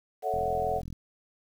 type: chord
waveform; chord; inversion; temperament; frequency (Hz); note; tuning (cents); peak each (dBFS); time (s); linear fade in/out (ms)
sine; F# minor seventh; first; equal; 440 / 554.4 / 659.3 / 740; A4 / C#5 / E5 / F#5; 0 / 0 / 0 / 0; -33 / -34 / -33 / -29; 0.22-0.82; 50
type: click train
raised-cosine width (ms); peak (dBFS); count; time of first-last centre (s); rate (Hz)
5; -28; 26; 0.34-0.927; 42.6
effects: 9-bit